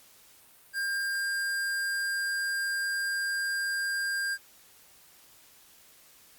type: tone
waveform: square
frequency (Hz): 1601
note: G6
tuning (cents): +36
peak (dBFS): -29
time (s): 0.73-4.38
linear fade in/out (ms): 50
effects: white hiss -57 dBFS RMS until 6.38 s + Opus 48 kbps